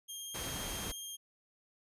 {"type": "tone with vibrato", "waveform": "15% pulse", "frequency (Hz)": 3213, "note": "G7", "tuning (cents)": 42, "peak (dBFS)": -35, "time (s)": [0.08, 1.17], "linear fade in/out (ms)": 20, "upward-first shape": "triangle", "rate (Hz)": 17, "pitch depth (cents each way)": 14}
{"type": "noise", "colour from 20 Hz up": "pink", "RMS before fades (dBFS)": -41, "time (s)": [0.34, 0.92], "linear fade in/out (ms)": 10}
{"effects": ["resampled to 32000 Hz"]}